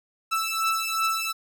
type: beating tone pair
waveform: sawtooth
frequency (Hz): 1318.5 / 1321.2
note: E6 / E6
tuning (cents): 0 / +4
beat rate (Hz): 2.7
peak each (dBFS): -23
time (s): 0.31-1.33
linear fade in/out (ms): 20
effects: none